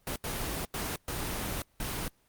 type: noise bursts at uneven times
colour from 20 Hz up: pink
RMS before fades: -34 dBFS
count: 5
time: 0.07-0.16 / 0.24-0.65 / 0.74-0.96 / 1.08-1.62 / 1.8-2.08 s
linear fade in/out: 2 ms
effects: pink hiss -68 dBFS RMS until 2.28 s + Opus 24 kbps